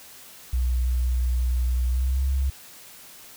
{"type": "tone with pitch glide", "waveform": "sine", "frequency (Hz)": [61.74, 66.94], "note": ["B1", "C2"], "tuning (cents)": [0, 40], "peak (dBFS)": -20, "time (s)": [0.53, 2.5], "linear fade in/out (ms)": 5, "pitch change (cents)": 140, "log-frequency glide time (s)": [1.87, 2.25], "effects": ["white hiss -46 dBFS RMS until 3.36 s"]}